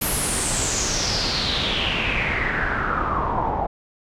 pink noise with low-pass filter sweep, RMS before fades -23 dBFS, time 0.01-3.67 s, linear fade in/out 10 ms, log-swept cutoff 12000 to 780 Hz, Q 5.5, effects none

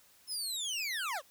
25% pulse linear sweep, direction down, 5274 to 490 Hz, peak -30 dBFS, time 0.27-1.22 s, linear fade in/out 50 ms, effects white hiss -63 dBFS RMS until 1.3 s

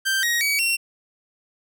sawtooth tone with pitch steps, 1568 / 1886.3 / 2269 / 2730 Hz, G6 / A#6 / C#7 / F7, 0 / +20 / +40 / -40 cents, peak -16 dBFS, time 0.05-0.77 s, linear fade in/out 20 ms, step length 180 ms, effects none

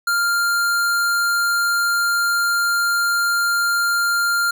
square tone, 1396.9 Hz, F6, in tune, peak -17 dBFS, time 0.07-4.51 s, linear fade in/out 5 ms, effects none

